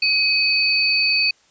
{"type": "tone pair together", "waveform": "sine", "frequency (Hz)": [2534, 4515], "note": ["D#7", "C#8"], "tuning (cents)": [31, 31], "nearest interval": "minor seventh", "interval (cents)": 1000, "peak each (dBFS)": -18, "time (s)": [0.02, 1.31], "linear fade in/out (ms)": 5, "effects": ["white hiss -57 dBFS RMS until 1.5 s", "resampled to 16000 Hz"]}